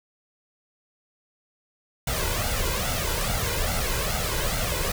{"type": "noise with flanger", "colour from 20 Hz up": "pink", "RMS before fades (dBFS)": -26, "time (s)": [2.07, 4.92], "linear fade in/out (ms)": 5, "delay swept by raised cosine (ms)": [1.4, 2.03], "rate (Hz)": 2.4, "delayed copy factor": 0.7, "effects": []}